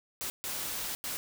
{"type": "noise bursts at uneven times", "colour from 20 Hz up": "white", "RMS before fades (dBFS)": -36, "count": 3, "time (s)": [[0.21, 0.3], [0.44, 0.95], [1.04, 1.17]], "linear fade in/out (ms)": 0, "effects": []}